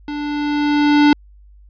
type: tone with level ramp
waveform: square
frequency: 293.7 Hz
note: D4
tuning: in tune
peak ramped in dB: -24 to -8 dBFS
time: 0.08-1.13 s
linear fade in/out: 2 ms
effects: added 50 Hz sine -42 dBFS peak until 1.69 s + resampled to 11025 Hz